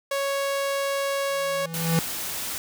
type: tone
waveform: sawtooth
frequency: 554.4 Hz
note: C#5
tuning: in tune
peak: -20 dBFS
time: 0.11-1.66 s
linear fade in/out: 5 ms
type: tone with exponential growth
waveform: square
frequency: 164.9 Hz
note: E3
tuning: 1 cent sharp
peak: -18 dBFS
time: 1.3-1.99 s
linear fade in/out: 0 ms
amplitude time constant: 150 ms
type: noise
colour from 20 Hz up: white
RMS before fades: -31 dBFS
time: 1.74-2.58 s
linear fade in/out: 0 ms
effects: none